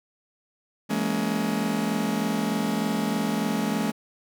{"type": "chord", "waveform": "40% pulse", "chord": "A# half-diminished seventh", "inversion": "second", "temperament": "just", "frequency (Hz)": [167.82, 209.8, 233.1, 279.7], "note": ["E3", "G#3", "A#3", "C#4"], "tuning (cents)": [31, 18, 0, 16], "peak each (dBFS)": [-32, -26, -29, -30], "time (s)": [0.89, 3.92], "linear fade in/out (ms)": 20, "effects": []}